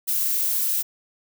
violet noise, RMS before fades -23 dBFS, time 0.07-0.83 s, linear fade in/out 20 ms, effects none

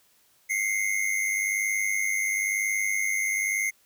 square tone pair together, 2067 / 2168 Hz, C7 / C#7, -22 / -39 cents, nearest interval minor second, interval 83 cents, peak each -28 dBFS, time 0.49-3.71 s, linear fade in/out 20 ms, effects white hiss -63 dBFS RMS until 3.85 s

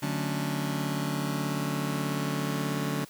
sawtooth chord, D major seventh, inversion none, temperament just, 146.83 / 183.54 / 220.2 / 275.3 Hz, D3 / F#3 / A3 / C#4, 0 / -14 / +2 / -12 cents, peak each -27 / -31 / -32 / -30 dBFS, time 0.02-3.05 s, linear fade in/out 10 ms, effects white hiss -52 dBFS RMS until 3.09 s

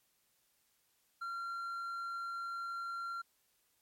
sine tone with hard clipping, 1375 Hz, F6, 27 cents flat, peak -39 dBFS, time 1.21-3.22 s, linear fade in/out 10 ms, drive 3 dB, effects white hiss -75 dBFS RMS until 3.81 s + MP3 64 kbps

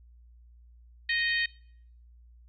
harmonic tone, 622.3 Hz, D#5, in tune, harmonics 3 / 4 / 5 / 6 / 7, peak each -27 / -33 / -36 / -37 / -37 dBFS, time 1.09-1.46 s, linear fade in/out 5 ms, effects noise-tail reverb RT60 0.7 s tail -25 dB re dry + added 59 Hz sine -52 dBFS peak until 2.48 s

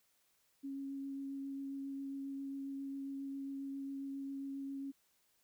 sine tone with vibrato, 274.5 Hz, C#4, 17 cents flat, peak -40 dBFS, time 0.63-4.92 s, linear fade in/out 20 ms, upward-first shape triangle, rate 7.4 Hz, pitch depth 12 cents each way, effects white hiss -75 dBFS RMS until 5.43 s

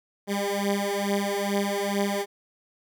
15% pulse beating tone pair, 199.6 / 201.9 Hz, G3 / G#3, +32 / -49 cents, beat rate 2.3 Hz, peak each -21 dBFS, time 0.27-2.26 s, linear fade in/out 50 ms, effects none

